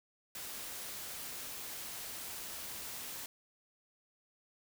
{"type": "noise", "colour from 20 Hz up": "white", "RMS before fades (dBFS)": -44, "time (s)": [0.35, 3.26], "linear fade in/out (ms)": 2, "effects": []}